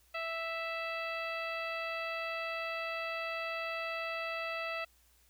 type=harmonic tone; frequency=659.3 Hz; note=E5; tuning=in tune; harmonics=1 / 2 / 3 / 4 / 5 / 6 / 7; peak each=-40 / -41 / -43 / -40 / -51 / -53 / -53 dBFS; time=0.14-4.85 s; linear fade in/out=10 ms; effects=added 60 Hz sine -68 dBFS peak until 5.29 s + white hiss -68 dBFS RMS until 5.29 s